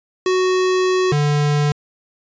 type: tone pair in turn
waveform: square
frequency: 370.4 / 146.99 Hz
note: F#4 / D3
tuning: +2 / +2 cents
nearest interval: octave + major third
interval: 1600 cents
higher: first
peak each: -15 dBFS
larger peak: neither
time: 0.26-1.12 / 1.12-1.72 s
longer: first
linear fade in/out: 2 ms
effects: resampled to 16000 Hz